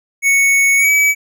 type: tone with pitch glide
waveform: square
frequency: 2217 to 2285 Hz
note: C#7 to D7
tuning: 0 to -48 cents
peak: -10 dBFS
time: 0.22-1.15 s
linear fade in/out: 50 ms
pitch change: +52 cents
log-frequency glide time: 0.77-0.9 s
effects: none